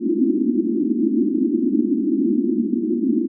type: band-pass noise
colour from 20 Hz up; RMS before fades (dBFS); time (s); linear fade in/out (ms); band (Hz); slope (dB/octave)
white; -19; 0-3.28; 50; 210 to 350; 96
effects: none